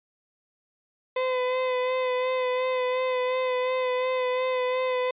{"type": "tone with vibrato", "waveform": "35% pulse", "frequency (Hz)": 508, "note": "B4", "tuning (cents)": 49, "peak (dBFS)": -22, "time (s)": [1.16, 5.11], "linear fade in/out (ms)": 5, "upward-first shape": "sine", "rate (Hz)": 2.8, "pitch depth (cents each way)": 22, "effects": ["resampled to 8000 Hz"]}